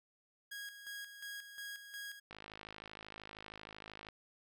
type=tone with tremolo; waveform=sawtooth; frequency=1645 Hz; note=G#6; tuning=17 cents flat; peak=-40 dBFS; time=0.51-2.2 s; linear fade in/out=10 ms; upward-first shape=square; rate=2.8 Hz; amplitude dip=60%
type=click train; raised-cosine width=0.3 ms; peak=-32 dBFS; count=95; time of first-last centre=2.31-4.087 s; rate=52.9 Hz
effects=none